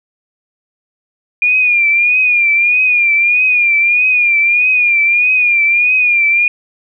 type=tone with vibrato; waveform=sine; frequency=2422 Hz; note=D#7; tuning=47 cents flat; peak=-8 dBFS; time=1.42-6.48 s; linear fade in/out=2 ms; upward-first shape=triangle; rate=1.6 Hz; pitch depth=80 cents each way; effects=none